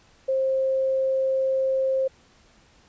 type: tone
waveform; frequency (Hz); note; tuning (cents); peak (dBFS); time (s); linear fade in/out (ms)
sine; 530; C5; +22; -20; 0.28-2.08; 10
effects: pink hiss -57 dBFS RMS until 2.88 s + resampled to 16000 Hz